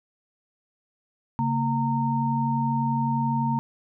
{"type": "tone cluster", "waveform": "sine", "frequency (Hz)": [137.9, 229.6, 920], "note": ["C#3", "A#3", "A#5"], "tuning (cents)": [-9, -26, -23], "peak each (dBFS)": -26, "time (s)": [1.39, 3.59], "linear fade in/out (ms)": 0, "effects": []}